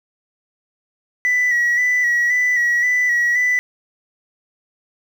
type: tone with vibrato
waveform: sine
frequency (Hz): 1953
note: B6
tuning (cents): -20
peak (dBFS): -12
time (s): 1.25-3.59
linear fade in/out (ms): 0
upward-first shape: square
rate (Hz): 1.9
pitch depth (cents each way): 30
effects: tanh soft clip ceiling -12 dBFS + 7-bit